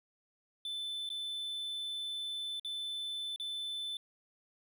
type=tone with dropouts; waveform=triangle; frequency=3520 Hz; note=A7; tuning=in tune; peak=-35 dBFS; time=0.65-3.97 s; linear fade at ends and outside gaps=2 ms; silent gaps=1.091-1.101 / 2.597-2.647 / 3.361-3.398 s; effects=none